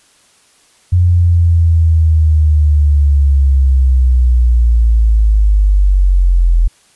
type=linear sweep; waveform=sine; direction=down; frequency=89.4 to 41.41 Hz; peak=-6 dBFS; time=0.92-6.68 s; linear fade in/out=10 ms; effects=white hiss -50 dBFS RMS until 6.95 s + resampled to 24000 Hz